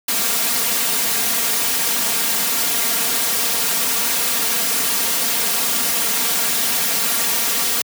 white noise with comb filter, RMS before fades -19 dBFS, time 0.08-7.82 s, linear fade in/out 5 ms, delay 4.3 ms, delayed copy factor +0.95, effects high-pass 100 Hz 12 dB/octave

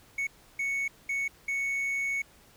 triangle tone bursts at uneven times, 2217 Hz, C#7, in tune, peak -26 dBFS, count 4, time 0.18-0.27 / 0.59-0.88 / 1.09-1.28 / 1.48-2.22 s, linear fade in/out 5 ms, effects pink hiss -58 dBFS RMS until 2.56 s

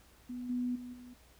sine tone with level steps, 246.9 Hz, B3, in tune, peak -38 / -31 / -42 / -48 dBFS, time 0.29-1.14 s, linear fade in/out 10 ms, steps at 0.49 / 0.75 / 0.93 s, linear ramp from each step 10 ms, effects added 60 Hz sine -63 dBFS peak until 1.39 s + pink hiss -63 dBFS RMS until 1.39 s

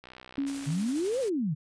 click train, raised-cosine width 0.3 ms, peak -30 dBFS, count 43, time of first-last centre 0.04-0.705 s, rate 63.2 Hz
sine tone with exponential decay, 277.2 Hz, C#4, in tune, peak -25 dBFS, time 0.38-1.35 s, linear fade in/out 0 ms, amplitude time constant 210 ms
white noise with tremolo, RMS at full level -41 dBFS, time 0.46-1.3 s, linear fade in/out 20 ms, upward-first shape triangle, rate 12 Hz, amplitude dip 35%
sine exponential two-way sweep, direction up then down, 138.59 to 554.4 to 138.59 Hz, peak -26 dBFS, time 0.66-1.55 s, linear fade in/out 20 ms, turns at 1.2 s
effects resampled to 22050 Hz

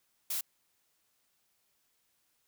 blue noise, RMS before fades -34 dBFS, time 0.3-0.41 s, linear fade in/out 5 ms, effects white hiss -75 dBFS RMS until 2.47 s

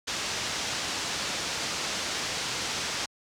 white low-pass noise, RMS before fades -32 dBFS, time 0.07-3.06 s, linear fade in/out 10 ms, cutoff 6500 Hz, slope 24 dB/octave, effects high-pass 60 Hz 12 dB/octave

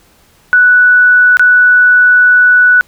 sine tone with dropouts, 1480 Hz, F#6, in tune, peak -3 dBFS, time 0.53-2.81 s, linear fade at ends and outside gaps 0 ms, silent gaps 1.37-1.395 s, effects pink hiss -48 dBFS RMS until 2.87 s

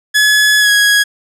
sawtooth tone with pitch glide, 1700 to 1661.2 Hz, G#6 to G#6, +40 to 0 cents, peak -4 dBFS, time 0.14-1.04 s, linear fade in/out 20 ms, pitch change -40 cents, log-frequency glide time 0.59-0.7 s, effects low-pass 12000 Hz 12 dB/octave

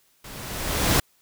pink noise with level ramp, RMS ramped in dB -41 to -18 dBFS, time 0.24-1 s, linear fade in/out 5 ms, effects white hiss -63 dBFS RMS until 1.21 s

